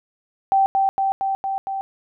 sine tone with echo, 778 Hz, G5, 13 cents flat, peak -13 dBFS, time 0.52-0.66 s, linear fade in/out 0 ms, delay 230 ms, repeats 5, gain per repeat -2 dB, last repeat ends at 1.81 s, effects none

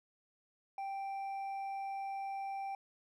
sine tone with hard clipping, 784 Hz, G5, in tune, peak -39 dBFS, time 0.78-2.75 s, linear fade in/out 2 ms, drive 4 dB, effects none

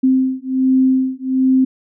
sine beating tone pair, 260.4 / 261.7 Hz, C4 / C4, -8 / 0 cents, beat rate 1.3 Hz, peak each -15 dBFS, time 0.03-1.65 s, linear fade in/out 10 ms, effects none

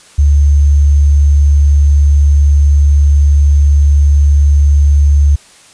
sine tone with sample-and-hold, 72 Hz, D2, 34 cents flat, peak -4 dBFS, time 0.18-5.36 s, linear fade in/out 10 ms, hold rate 6300 Hz, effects white hiss -41 dBFS RMS until 5.73 s + resampled to 22050 Hz

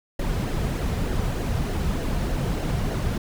brown noise with flanger, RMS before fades -25 dBFS, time 0.19-3.18 s, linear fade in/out 5 ms, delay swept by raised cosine 0.83 to 3.63 ms, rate 3.3 Hz, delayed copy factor -0.5, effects none

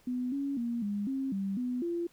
sine tone with pitch steps, 249.7 / 278.9 / 236 / 204.1 / 268.3 / 195.5 / 248.7 / 342.8 Hz, B3 / C#4 / A#3 / G#3 / C4 / G3 / B3 / F4, +19 / +11 / +22 / -30 / +44 / -4 / +12 / -32 cents, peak -30 dBFS, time 0.07-2.07 s, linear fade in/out 5 ms, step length 250 ms, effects pink hiss -64 dBFS RMS until 2.12 s

